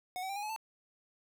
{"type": "tone with pitch steps", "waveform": "square", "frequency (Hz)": [733, 761, 790.2, 820.4, 851.8, 884.4], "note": ["F#5", "F#5", "G5", "G#5", "G#5", "A5"], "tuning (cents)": [-16, 48, 14, -21, 44, 9], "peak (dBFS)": -37, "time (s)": [0.16, 0.562], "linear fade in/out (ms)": 0, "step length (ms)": 67, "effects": []}